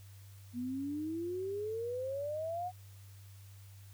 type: exponential sweep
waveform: sine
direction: up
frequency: 237.6 to 740 Hz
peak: -35 dBFS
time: 0.53-2.72 s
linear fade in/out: 50 ms
effects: added 98 Hz sine -51 dBFS peak until 3.93 s + white hiss -63 dBFS RMS until 3.93 s